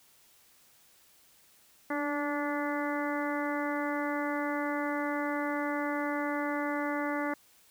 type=harmonic tone with a mistuned harmonic; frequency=290 Hz; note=D4; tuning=22 cents flat; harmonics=1 / 2 / 3 / 4 / 5 / 6 / 7; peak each=-33 / -36 / -38 / -39 / -40 / -41 / -41 dBFS; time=1.9-7.34 s; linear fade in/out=5 ms; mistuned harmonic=1; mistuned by=+24 cents; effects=white hiss -62 dBFS RMS until 7.7 s